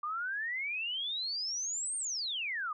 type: exponential two-way sweep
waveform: sine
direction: up then down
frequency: 1174.7 to 8870 to 1174.7 Hz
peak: -33 dBFS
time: 0.03-2.73 s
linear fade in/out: 5 ms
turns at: 1.97 s
effects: none